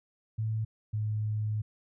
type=tone pair in turn; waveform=sine; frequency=110 / 107.12 Hz; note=A2 / A2; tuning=0 / -46 cents; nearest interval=unison; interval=46 cents; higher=first; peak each=-28 dBFS; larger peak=neither; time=0.38-0.65 / 0.93-1.62 s; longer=second; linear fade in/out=10 ms; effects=none